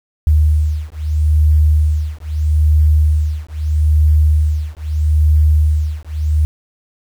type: beating tone pair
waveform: sine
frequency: 76 / 76.78 Hz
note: D#2 / D#2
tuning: -40 / -22 cents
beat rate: 0.78 Hz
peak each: -13 dBFS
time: 0.27-6.45 s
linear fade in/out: 0 ms
effects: 7-bit